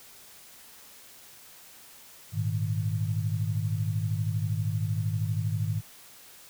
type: chord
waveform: sine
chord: Ab suspended second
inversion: none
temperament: equal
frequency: 103.83 / 116.54 / 155.56 Hz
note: Ab2 / Bb2 / Eb3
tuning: 0 / 0 / 0 cents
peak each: -28 / -32 / -32 dBFS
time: 2.32-5.82 s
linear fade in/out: 50 ms
effects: white hiss -51 dBFS RMS until 6.49 s